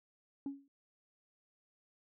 sine tone with exponential decay, 277.7 Hz, C#4, 3 cents sharp, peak -32 dBFS, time 0.46-0.68 s, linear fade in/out 2 ms, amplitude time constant 47 ms, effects tanh soft clip ceiling -34 dBFS

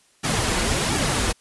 pink noise with flanger, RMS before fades -22 dBFS, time 0.23-1.33 s, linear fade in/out 20 ms, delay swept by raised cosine 1.9 to 7.2 ms, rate 1.4 Hz, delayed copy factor -0.65, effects white hiss -59 dBFS RMS until 1.4 s + resampled to 24000 Hz

